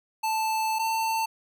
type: tone pair in turn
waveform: square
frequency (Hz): 880 / 893.8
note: A5 / A5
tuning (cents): 0 / +27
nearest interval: unison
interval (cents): 27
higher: second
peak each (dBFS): -25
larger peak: neither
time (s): 0.23-0.79 / 0.79-1.26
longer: first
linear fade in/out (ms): 10
effects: none